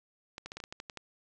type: clicks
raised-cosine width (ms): 0.2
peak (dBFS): -24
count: 10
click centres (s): 0.381 / 0.46 / 0.519 / 0.57 / 0.602 / 0.639 / 0.725 / 0.801 / 0.898 / 0.973
effects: resampled to 22050 Hz + 9-bit